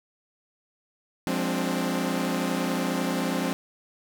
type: chord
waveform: sawtooth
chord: D half-diminished seventh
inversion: first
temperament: equal with one note detuned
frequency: 177.97 / 207.7 / 261.6 / 293.7 Hz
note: F3 / Ab3 / C4 / D4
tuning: +33 / 0 / 0 / 0 cents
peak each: -26 / -28 / -25 / -29 dBFS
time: 1.27-3.53 s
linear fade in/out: 0 ms
effects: none